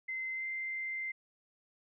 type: tone with pitch glide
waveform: sine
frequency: 2065 to 2084 Hz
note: C7 to C7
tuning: -23 to -7 cents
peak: -35 dBFS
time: 0.08-1.12 s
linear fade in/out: 10 ms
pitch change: +16 cents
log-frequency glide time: 0.33-0.46 s
effects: none